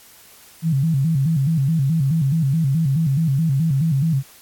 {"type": "tone with vibrato", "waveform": "sine", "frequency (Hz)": 148.8, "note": "D3", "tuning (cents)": 23, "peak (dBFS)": -15, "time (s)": [0.62, 4.23], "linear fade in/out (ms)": 50, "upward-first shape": "square", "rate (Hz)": 4.7, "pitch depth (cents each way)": 160, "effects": ["white hiss -47 dBFS RMS until 4.41 s", "AAC 64 kbps"]}